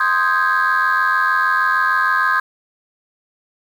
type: chord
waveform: sine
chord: Ab major seventh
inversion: first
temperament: equal with one note detuned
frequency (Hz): 1046.5 / 1244.5 / 1568 / 1654.5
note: C6 / Eb6 / G6 / Ab6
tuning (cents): 0 / 0 / 0 / -7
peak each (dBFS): -18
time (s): 0-2.4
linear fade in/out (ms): 5
effects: tanh soft clip ceiling -8 dBFS + 7-bit